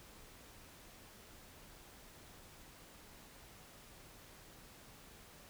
silence, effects pink hiss -58 dBFS RMS until 5.49 s

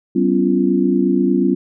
sine tone cluster, 192.2 / 251.5 / 279.8 / 345 Hz, G3 / B3 / C#4 / F4, -34 / +32 / +16 / -21 cents, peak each -18 dBFS, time 0.15-1.55 s, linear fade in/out 10 ms, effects none

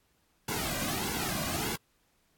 pink noise with flanger, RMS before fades -33 dBFS, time 0.48-1.76 s, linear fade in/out 5 ms, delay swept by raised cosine 1.6 to 2.3 ms, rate 1.6 Hz, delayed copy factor -0.8, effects pink hiss -71 dBFS RMS until 2.37 s + AAC 64 kbps

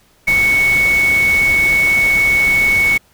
sine tone in noise, 2217 Hz, C#7, in tune, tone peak -10 dBFS, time 0.27-2.98 s, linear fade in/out 10 ms, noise pink, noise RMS -25 dBFS, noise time 0.27-2.98 s, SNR +12 dB, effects pink hiss -53 dBFS RMS until 3.13 s

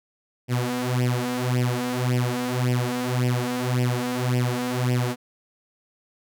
sawtooth tone with flanger, 124.2 Hz, B2, 10 cents sharp, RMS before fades -24 dBFS, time 0.48-5.16 s, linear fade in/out 50 ms, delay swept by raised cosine 0.37 to 4.27 ms, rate 1.8 Hz, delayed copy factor +0.8, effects none

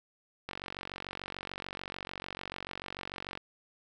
click train, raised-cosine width 0.3 ms, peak -22 dBFS, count 136, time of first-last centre 0.49-3.375 s, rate 46.8 Hz, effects none

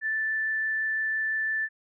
sine tone with frequency modulation, 1760 Hz, A6, in tune, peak -25 dBFS, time 0.01-1.69 s, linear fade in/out 50 ms, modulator 25.9 Hz, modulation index 0.35, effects none

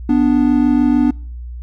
triangle tone pair together, 246.9 / 293.6 Hz, B3 / D4, 0 / 0 cents, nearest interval minor third, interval 300 cents, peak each -11 dBFS, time 0.09-1.11 s, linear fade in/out 5 ms, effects noise-tail reverb RT60 0.5 s tail -26 dB re dry + added 60 Hz sine -26 dBFS peak until 1.62 s

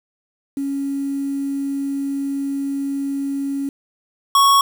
sine / square tone pair in turn, 277.2 / 1108.8 Hz, C#4 / C#6, 0 / 0 cents, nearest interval 2 octaves, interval 2400 cents, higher second, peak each -20 / -11 dBFS, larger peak second, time 0.57-3.69 / 4.35-4.61 s, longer first, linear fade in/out 2 ms, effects 7-bit

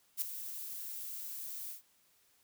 violet noise with ADSR envelope, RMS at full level -31 dBFS, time 0.17-1.82 s, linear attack 49 ms, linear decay 3 ms, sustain -12 dB, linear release 120 ms, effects white hiss -70 dBFS RMS until 2.43 s

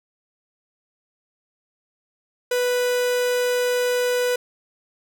45% pulse tone, 493.9 Hz, B4, in tune, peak -19 dBFS, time 2.51-4.36 s, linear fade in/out 5 ms, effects none

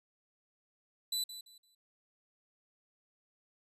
sawtooth tone with echo, 3984 Hz, B7, 14 cents sharp, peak -29 dBFS, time 1.12-1.24 s, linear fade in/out 5 ms, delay 170 ms, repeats 3, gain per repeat -12 dB, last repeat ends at 1.75 s, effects resampled to 32000 Hz

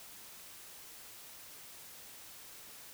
silence, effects white hiss -52 dBFS RMS until 2.93 s

